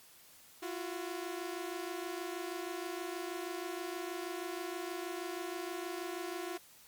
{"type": "tone pair together", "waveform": "sawtooth", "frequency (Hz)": [339, 365.3], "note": ["E4", "F#4"], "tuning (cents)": [49, -22], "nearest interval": "minor second", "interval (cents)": 129, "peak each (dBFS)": [-37, -37], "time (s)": [0.62, 6.58], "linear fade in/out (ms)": 10, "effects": ["white hiss -59 dBFS RMS until 6.87 s", "MP3 96 kbps"]}